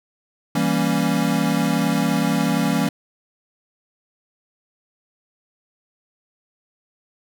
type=chord; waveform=square; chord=E diminished seventh; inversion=none; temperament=equal; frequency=164.81 / 196 / 233.1 / 277.2 Hz; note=E3 / G3 / Bb3 / Db4; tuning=0 / 0 / 0 / 0 cents; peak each=-24 dBFS; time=0.55-2.89 s; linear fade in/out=5 ms; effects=none